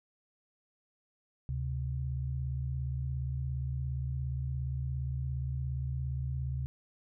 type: tone pair together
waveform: sine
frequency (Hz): 73.2 / 130.43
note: D2 / C3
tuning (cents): -5 / -5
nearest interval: minor seventh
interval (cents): 1000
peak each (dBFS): -35 / -34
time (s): 1.49-6.66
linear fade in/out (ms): 0
effects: none